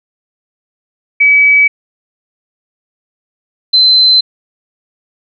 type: tone pair in turn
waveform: sine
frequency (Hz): 2284 / 4070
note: D7 / C8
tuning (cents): -49 / -49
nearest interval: minor seventh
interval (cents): 1000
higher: second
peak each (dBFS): -4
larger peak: neither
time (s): 1.2-1.68 / 3.73-4.21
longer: neither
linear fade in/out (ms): 10
effects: none